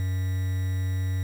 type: tone with quantisation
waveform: triangle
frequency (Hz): 93.1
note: F#2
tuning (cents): +11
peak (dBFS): -22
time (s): 0-1.23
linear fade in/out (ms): 0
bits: 7
effects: none